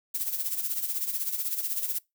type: noise with tremolo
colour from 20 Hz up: violet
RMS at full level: -28 dBFS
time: 0.14-1.99 s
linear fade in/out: 10 ms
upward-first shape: sine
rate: 16 Hz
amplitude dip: 65%
effects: noise-tail reverb RT60 0.2 s tail -24 dB re dry